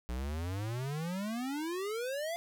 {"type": "exponential sweep", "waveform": "square", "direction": "up", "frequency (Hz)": [58.7, 698.5], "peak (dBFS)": -35, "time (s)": [0.09, 2.36], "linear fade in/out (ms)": 0, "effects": []}